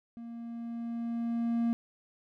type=tone with level ramp; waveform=triangle; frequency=233.1 Hz; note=A#3; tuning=in tune; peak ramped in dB=-39 to -23 dBFS; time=0.17-1.73 s; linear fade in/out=0 ms; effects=none